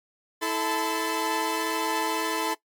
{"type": "tone cluster", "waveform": "sawtooth", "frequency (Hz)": [325.3, 438.3, 875, 1018], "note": ["E4", "A4", "A5", "C6"], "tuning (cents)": [-23, -7, -10, -48], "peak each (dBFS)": -27, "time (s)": [0.41, 2.55], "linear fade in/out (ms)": 20, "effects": ["noise-tail reverb RT60 0.1 s tail -18 dB re dry", "MP3 96 kbps"]}